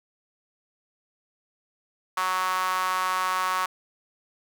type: tone with high-pass filter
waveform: sawtooth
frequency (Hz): 185.3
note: F#3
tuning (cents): +3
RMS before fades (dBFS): -26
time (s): 2.17-3.66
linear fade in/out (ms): 5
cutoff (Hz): 1100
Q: 4.6
effects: none